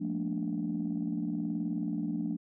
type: chord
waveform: sine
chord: Bb major seventh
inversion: second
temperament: equal with one note detuned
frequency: 174.61 / 214.5 / 233.1 / 293.7 Hz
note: F3 / A3 / Bb3 / D4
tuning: 0 / -44 / 0 / 0 cents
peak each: -35 / -35 / -37 / -34 dBFS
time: 0-2.37 s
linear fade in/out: 20 ms
effects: tanh soft clip ceiling -23 dBFS